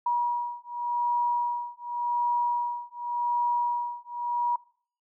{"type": "beating tone pair", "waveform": "sine", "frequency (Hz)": [960, 960.88], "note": ["B5", "B5"], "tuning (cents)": [-49, -48], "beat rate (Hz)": 0.88, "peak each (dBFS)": -28, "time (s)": [0.06, 4.56], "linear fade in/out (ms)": 5, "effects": ["noise-tail reverb RT60 0.5 s tail -21 dB re dry"]}